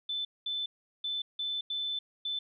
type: tone bursts at uneven times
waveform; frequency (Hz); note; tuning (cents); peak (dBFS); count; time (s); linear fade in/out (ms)
sine; 3520; A7; 0; -31; 6; 0.09-0.25 / 0.46-0.66 / 1.04-1.22 / 1.39-1.61 / 1.7-1.99 / 2.25-2.39; 5
effects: none